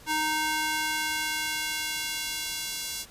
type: tone with high-pass filter sweep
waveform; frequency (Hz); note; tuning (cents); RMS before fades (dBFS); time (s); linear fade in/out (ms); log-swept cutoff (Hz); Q
square; 309.5; D#4; -9; -30; 0.06-3.06; 50; 800 to 4400; 0.85
effects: pink hiss -51 dBFS RMS until 3.1 s + resampled to 32000 Hz